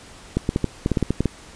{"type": "clicks", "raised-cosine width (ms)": 3, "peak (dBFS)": -6, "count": 11, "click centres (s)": [0.37, 0.491, 0.561, 0.643, 0.861, 0.917, 0.972, 1.027, 1.106, 1.206, 1.257], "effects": ["pink hiss -44 dBFS RMS until 1.55 s", "resampled to 22050 Hz"]}